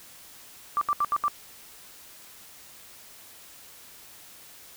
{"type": "tone bursts", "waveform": "sine", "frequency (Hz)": 1174.7, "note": "D6", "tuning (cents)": 0, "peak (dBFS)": -21, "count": 5, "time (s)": [0.77, 1.281], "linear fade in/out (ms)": 0, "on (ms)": 43, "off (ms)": 74, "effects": ["white hiss -49 dBFS RMS until 4.76 s"]}